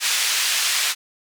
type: band-pass noise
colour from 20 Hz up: pink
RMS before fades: -21 dBFS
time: 0-0.95 s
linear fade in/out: 50 ms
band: 2200 to 9400 Hz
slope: 12 dB/octave
effects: none